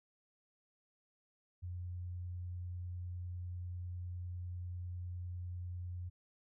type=tone; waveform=sine; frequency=89 Hz; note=F2; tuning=33 cents sharp; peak=-40 dBFS; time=1.62-6.1 s; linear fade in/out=20 ms; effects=none